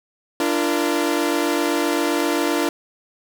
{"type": "chord", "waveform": "sawtooth", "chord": "Bb major", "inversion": "first", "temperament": "equal with one note detuned", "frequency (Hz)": [293.7, 341.4, 466.2], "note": ["D4", "F4", "Bb4"], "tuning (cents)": [0, -39, 0], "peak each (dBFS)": [-18, -18, -22], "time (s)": [0.4, 2.69], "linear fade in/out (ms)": 2, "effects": []}